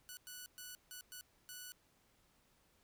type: tone bursts at uneven times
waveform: 5% pulse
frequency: 1480 Hz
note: F#6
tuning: in tune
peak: -37 dBFS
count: 6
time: 0.09-0.17 / 0.27-0.46 / 0.58-0.75 / 0.91-1.01 / 1.12-1.21 / 1.49-1.72 s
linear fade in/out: 0 ms
effects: pink hiss -73 dBFS RMS until 2.83 s